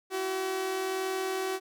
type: tone pair together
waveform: sawtooth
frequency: 338 / 379.4 Hz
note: E4 / F#4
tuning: +43 / +43 cents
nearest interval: major second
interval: 200 cents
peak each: -36 / -26 dBFS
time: 0.1-1.6 s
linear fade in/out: 50 ms
effects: none